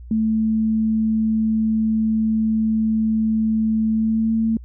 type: tone with pitch glide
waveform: sine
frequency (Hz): 220 to 224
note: A3 to A3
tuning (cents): 0 to +31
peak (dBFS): -16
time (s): 0.11-4.57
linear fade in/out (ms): 2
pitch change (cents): +31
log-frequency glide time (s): 3.92-4.36
effects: added 60 Hz sine -35 dBFS peak until 4.64 s